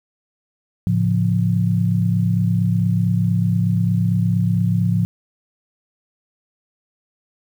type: chord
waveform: sine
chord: A augmented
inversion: none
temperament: equal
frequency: 110 / 138.59 / 174.61 Hz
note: A2 / C#3 / E#3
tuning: 0 / 0 / 0 cents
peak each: -18 / -24 / -18 dBFS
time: 0.87-5.05 s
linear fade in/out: 0 ms
effects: 8-bit